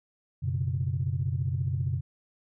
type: chord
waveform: sine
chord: F# suspended fourth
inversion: none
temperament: equal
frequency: 92.5 / 123.47 / 138.59 Hz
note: F#2 / B2 / C#3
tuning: 0 / 0 / 0 cents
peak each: -30 dBFS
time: 0.42-2.01 s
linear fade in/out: 20 ms
effects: tanh soft clip ceiling -17 dBFS